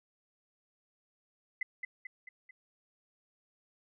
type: tone with echo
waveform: sine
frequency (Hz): 2029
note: B6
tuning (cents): +46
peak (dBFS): -30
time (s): 1.61-1.63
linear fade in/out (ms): 5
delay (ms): 220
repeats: 4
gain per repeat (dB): -5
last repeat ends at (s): 2.51
effects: none